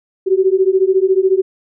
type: beating tone pair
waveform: sine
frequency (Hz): 372.8 / 386.8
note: F#4 / G4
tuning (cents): +13 / -23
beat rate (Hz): 14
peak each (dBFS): -13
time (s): 0.26-1.42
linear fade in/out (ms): 20
effects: none